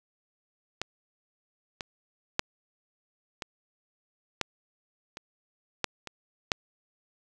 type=clicks; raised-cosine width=0.2 ms; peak=-13 / -17 / -6 / -17 / -9 / -22 / -8 / -21 / -6 dBFS; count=9; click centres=0.816 / 1.808 / 2.394 / 3.422 / 4.413 / 5.171 / 5.843 / 6.073 / 6.518 s; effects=none